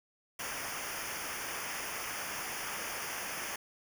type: noise with comb filter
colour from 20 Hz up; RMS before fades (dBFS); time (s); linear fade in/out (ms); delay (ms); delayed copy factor
pink; -39; 0.39-3.56; 5; 0.25; -0.9
effects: none